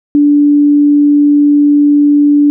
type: tone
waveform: sine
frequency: 291 Hz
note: D4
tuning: 16 cents flat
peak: -4 dBFS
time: 0.15-2.5 s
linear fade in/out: 0 ms
effects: none